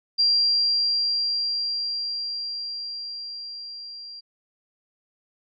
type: tone with level ramp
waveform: sine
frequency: 4752 Hz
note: D8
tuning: 20 cents sharp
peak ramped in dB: -16 to -37 dBFS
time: 0.18-4.21 s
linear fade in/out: 20 ms
effects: none